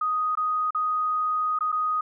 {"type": "tone with dropouts", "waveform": "sine", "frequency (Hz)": 1247, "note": "D#6", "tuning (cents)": 3, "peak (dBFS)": -22, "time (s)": [0.01, 2.01], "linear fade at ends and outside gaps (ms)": 5, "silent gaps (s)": [[0.353, 0.372], [0.707, 0.747], [1.589, 1.607], [1.719, 1.725]], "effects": []}